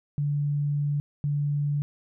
sine tone pair in turn, 145.1 / 145.1 Hz, D3 / D3, -21 / -21 cents, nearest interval unison, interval 0 cents, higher neither, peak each -23 dBFS, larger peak neither, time 0.18-1 / 1.24-1.82 s, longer first, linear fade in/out 0 ms, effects none

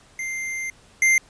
square tone pair in turn, 2093 / 2093 Hz, C7 / C7, 0 / 0 cents, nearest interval unison, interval 0 cents, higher neither, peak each -27 / -15 dBFS, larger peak second, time 0.19-0.7 / 1.02-1.18 s, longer first, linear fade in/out 2 ms, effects pink hiss -53 dBFS RMS until 1.29 s + resampled to 22050 Hz

